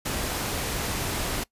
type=noise; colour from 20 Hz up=pink; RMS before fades=-29 dBFS; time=0.05-1.44 s; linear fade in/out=10 ms; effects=noise-tail reverb RT60 0.1 s tail -22 dB re dry + resampled to 32000 Hz